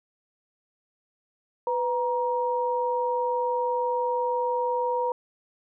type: tone pair together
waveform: sine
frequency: 498 / 944 Hz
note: B4 / A#5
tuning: +14 / +22 cents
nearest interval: major seventh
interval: 1108 cents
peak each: -26 dBFS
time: 1.67-5.12 s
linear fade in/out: 2 ms
effects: none